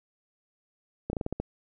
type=slowing click train; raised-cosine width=2 ms; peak=-17 dBFS; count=7; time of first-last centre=1.1-1.4 s; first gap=31 ms; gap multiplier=1.19; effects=none